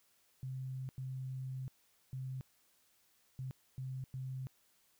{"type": "tone bursts at uneven times", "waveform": "sine", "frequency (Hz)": 130.81, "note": "C3", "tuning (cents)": 0, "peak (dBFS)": -39, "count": 6, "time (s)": [[0.43, 0.89], [0.98, 1.68], [2.13, 2.41], [3.39, 3.51], [3.78, 4.04], [4.14, 4.47]], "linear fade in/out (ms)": 0, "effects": ["white hiss -72 dBFS RMS until 4.99 s"]}